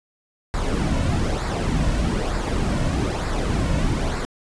brown noise with flanger, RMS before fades -22 dBFS, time 0.54-4.25 s, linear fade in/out 0 ms, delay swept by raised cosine 0.32 to 2.52 ms, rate 1.1 Hz, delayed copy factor -0.55, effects resampled to 22050 Hz

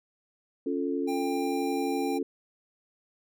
sine chord, Db augmented, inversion none, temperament equal, 277.2 / 349.2 / 440 Hz, Db4 / F4 / A4, 0 / 0 / 0 cents, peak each -29 / -32 / -32 dBFS, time 0.66-2.23 s, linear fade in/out 5 ms
square tone, 795 Hz, G5, 24 cents sharp, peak -34 dBFS, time 1.07-2.19 s, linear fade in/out 20 ms
effects MP3 96 kbps

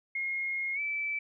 sine tone with pitch glide, 2148 to 2316 Hz, C7 to D7, +45 to -25 cents, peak -30 dBFS, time 0.15-1.19 s, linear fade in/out 5 ms, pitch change +130 cents, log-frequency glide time 0.74-0.8 s, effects none

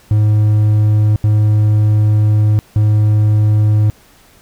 triangle tone bursts at uneven times, 106.2 Hz, G#2, 39 cents sharp, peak -6 dBFS, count 3, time 0.11-1.16 / 1.24-2.59 / 2.76-3.9 s, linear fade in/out 0 ms, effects pink hiss -47 dBFS RMS until 4.41 s

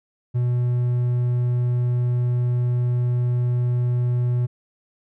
triangle tone, 122.5 Hz, B2, 14 cents flat, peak -16 dBFS, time 0.34-4.47 s, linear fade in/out 20 ms, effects none

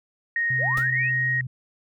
sine tone with pitch glide, 1864.7 to 1877.7 Hz, A#6 to A#6, 0 to +12 cents, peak -21 dBFS, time 0.36-1.41 s, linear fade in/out 2 ms, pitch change +12 cents, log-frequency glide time 0.98-1.29 s
sine tone, 128.4 Hz, C3, 32 cents flat, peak -28 dBFS, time 0.5-1.47 s, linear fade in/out 5 ms
sine linear sweep, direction up, 400 to 2736 Hz, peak -28 dBFS, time 0.58-1.11 s, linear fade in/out 50 ms
pink noise with exponential decay, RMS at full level -32 dBFS, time 0.77-0.9 s, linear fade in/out 2 ms, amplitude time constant 27 ms
effects none

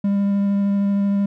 triangle tone with vibrato, 200 Hz, G3, 35 cents sharp, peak -14 dBFS, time 0.04-1.26 s, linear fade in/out 5 ms, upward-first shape sine, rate 13 Hz, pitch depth 9 cents each way, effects none

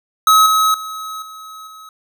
square tone with level steps, 1280 Hz, D#6, 49 cents sharp, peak -8 / -12 / -26 / -33 / -36 dBFS, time 0.27-1.89 s, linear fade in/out 2 ms, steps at 0.46 / 0.74 / 1.22 / 1.67 s, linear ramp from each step 2 ms, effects none

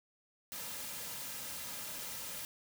white noise with comb filter, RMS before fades -43 dBFS, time 0.52-2.45 s, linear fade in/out 0 ms, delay 2.7 ms, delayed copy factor -0.5, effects none

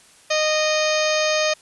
harmonic tone with a mistuned harmonic, 617 Hz, D#5, 15 cents flat, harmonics 1 / 2 / 3 / 4 / 5 / 6 / 7 / 8 / 9 / 10, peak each -20 / -28 / -28 / -26 / -31 / -31 / -31 / -30 / -35 / -29 dBFS, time 0.3-1.54 s, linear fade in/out 10 ms, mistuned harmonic 10, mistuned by +57 cents, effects white hiss -51 dBFS RMS until 1.61 s + resampled to 24000 Hz

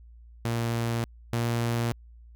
sawtooth tone pair in turn, 116.54 / 117.55 Hz, A#2 / A#2, 0 / +15 cents, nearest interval unison, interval 15 cents, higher second, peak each -22 / -21 dBFS, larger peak second, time 0.45-1.04 / 1.33-1.92 s, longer neither, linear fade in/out 0 ms, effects added 58 Hz sine -47 dBFS peak until 2.35 s

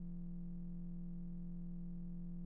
triangle ring-modulated tone, 77 Hz, D#2, 17 cents flat, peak -37 dBFS, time 0-2.45 s, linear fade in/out 5 ms, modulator 97.7 Hz, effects tanh soft clip ceiling -34 dBFS

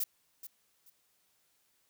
violet noise with echo, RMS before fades -32 dBFS, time 0-0.04 s, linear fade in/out 5 ms, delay 430 ms, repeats 2, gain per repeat -13 dB, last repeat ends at 0.9 s, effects white hiss -73 dBFS RMS until 1.89 s

